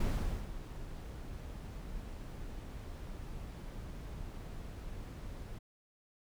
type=noise with ADSR envelope; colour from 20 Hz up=brown; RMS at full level=-32 dBFS; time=0-5.59 s; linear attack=5 ms; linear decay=480 ms; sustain=-12 dB; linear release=11 ms; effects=none